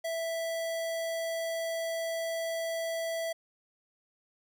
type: tone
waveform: square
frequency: 659.3 Hz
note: E5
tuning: in tune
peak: -32 dBFS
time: 0.04-3.33 s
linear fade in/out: 10 ms
effects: none